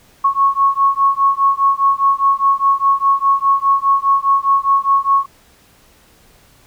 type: beating tone pair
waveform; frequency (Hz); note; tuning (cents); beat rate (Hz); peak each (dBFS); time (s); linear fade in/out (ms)
sine; 1099 / 1103.9; C#6 / C#6; -15 / -8; 4.9; -14; 0.24-5.26; 10
effects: pink hiss -50 dBFS RMS until 6.66 s